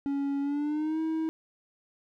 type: tone with pitch glide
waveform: triangle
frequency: 279.8 to 319.6 Hz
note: C#4 to D#4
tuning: +16 to +47 cents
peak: -25 dBFS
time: 0.06-1.29 s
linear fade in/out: 0 ms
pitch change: +231 cents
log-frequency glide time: 0.41-1 s
effects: none